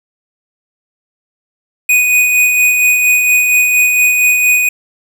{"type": "tone with tremolo", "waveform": "square", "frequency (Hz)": 2484, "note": "D#7", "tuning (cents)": -3, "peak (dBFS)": -7, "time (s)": [1.89, 4.69], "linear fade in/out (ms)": 5, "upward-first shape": "sine", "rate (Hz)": 4.3, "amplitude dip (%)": 35, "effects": ["7-bit"]}